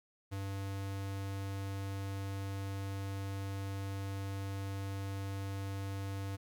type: tone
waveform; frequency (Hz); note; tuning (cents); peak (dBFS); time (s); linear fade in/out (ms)
square; 98; G2; 0; -38; 0.31-6.37; 20
effects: 13-bit